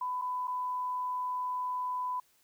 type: tone with dropouts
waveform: sine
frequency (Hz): 1000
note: B5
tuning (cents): +21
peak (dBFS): -31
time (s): 0.01-2.2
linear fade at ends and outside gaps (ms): 5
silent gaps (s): 0.215-0.219 / 0.473-0.478
effects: white hiss -68 dBFS RMS until 2.43 s